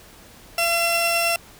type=tone pair together; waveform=sawtooth; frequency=679.1 / 2707 Hz; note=F5 / E7; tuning=-49 / +45 cents; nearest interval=2 octaves; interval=2394 cents; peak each=-18 dBFS; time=0.58-1.36 s; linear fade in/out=2 ms; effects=pink hiss -47 dBFS RMS until 1.59 s